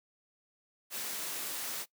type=noise; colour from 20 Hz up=white; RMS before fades=-38 dBFS; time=0.9-1.86 s; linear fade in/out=50 ms; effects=noise-tail reverb RT60 0.1 s tail -20 dB re dry + high-pass 200 Hz 12 dB/octave